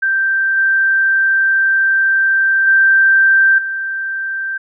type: tone with level steps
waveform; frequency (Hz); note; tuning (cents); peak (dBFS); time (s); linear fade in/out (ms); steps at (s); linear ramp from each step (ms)
sine; 1568; G6; 0; -12 / -10 / -7 / -18; 0.02-4.58; 10; 0.57 / 2.67 / 3.58; 5
effects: none